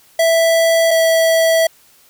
square tone pair in turn, 659.3 / 654 Hz, E5 / E5, 0 / -14 cents, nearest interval unison, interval 14 cents, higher first, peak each -11 / -11 dBFS, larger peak neither, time 0.19-0.91 / 0.91-1.67 s, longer second, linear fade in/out 5 ms, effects white hiss -50 dBFS RMS until 2.09 s

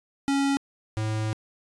square tone pair in turn, 277.2 / 108.84 Hz, C#4 / A2, 0 / -18 cents, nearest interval octave + major third, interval 1618 cents, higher first, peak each -22 / -26 dBFS, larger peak first, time 0.28-0.57 / 0.97-1.33 s, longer second, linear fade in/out 0 ms, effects resampled to 22050 Hz

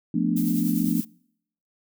sine chord, B half-diminished seventh, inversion second, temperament equal, 174.61 / 220 / 246.9 / 293.7 Hz, F3 / A3 / B3 / D4, 0 / 0 / 0 / 0 cents, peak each -26 dBFS, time 0.14-1.01 s, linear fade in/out 5 ms
violet noise with tremolo, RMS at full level -33 dBFS, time 0.36-1.05 s, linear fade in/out 10 ms, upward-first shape triangle, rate 10 Hz, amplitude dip 50%
effects noise-tail reverb RT60 0.7 s tail -26 dB re dry

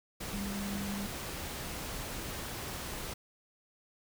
sine tone in noise, 200 Hz, G3, 35 cents sharp, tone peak -36 dBFS, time 0.33-1.07 s, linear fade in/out 10 ms, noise pink, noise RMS -40 dBFS, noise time 0.2-3.14 s, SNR +1 dB, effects none

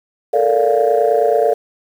sine chord, Bb major seventh, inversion third, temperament just, 437 / 466.2 / 582.7 / 699.2 Hz, A4 / Bb4 / D5 / F5, -12 / 0 / -14 / +2 cents, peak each -16 dBFS, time 0.33-1.54 s, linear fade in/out 10 ms, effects tanh soft clip ceiling -3 dBFS + 7-bit

